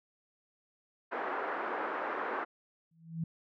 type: band-pass noise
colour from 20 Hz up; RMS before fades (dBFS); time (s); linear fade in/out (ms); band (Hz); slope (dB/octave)
white; -36; 1.11-2.45; 20; 310 to 1500; 24
type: tone with exponential growth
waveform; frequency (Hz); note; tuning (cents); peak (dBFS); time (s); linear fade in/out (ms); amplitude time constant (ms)
sine; 164; E3; -9; -29; 2.91-3.24; 5; 71
effects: none